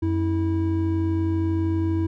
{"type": "tone pair together", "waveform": "triangle", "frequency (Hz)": [90.9, 325.2], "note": ["F#2", "E4"], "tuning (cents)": [-30, -23], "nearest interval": "octave + minor seventh", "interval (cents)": 2207, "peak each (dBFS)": -21, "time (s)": [0.02, 2.07], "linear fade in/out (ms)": 10, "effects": []}